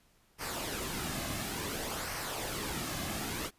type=noise with flanger; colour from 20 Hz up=pink; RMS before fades=-37 dBFS; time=0.38-3.51 s; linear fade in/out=50 ms; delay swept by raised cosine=0.27 to 2.17 ms; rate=0.57 Hz; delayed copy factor=-0.5; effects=pink hiss -68 dBFS RMS until 3.58 s + resampled to 32000 Hz